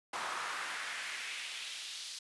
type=noise with high-pass filter sweep; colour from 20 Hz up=brown; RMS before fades=-41 dBFS; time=0.13-2.19 s; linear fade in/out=5 ms; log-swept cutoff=1000 to 4400 Hz; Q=1.8; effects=resampled to 24000 Hz